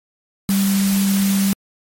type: tone in noise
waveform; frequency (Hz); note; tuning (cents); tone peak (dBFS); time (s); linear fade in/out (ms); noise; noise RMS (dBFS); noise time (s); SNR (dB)
sine; 196; G3; 0; -14; 0.49-1.53; 0; white; -25; 0.49-1.53; +8
effects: MP3 64 kbps